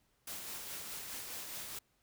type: noise with tremolo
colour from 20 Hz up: white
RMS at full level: -43 dBFS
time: 0.27-1.79 s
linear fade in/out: 5 ms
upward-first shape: sine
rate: 4.8 Hz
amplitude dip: 30%
effects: pink hiss -75 dBFS RMS until 2.02 s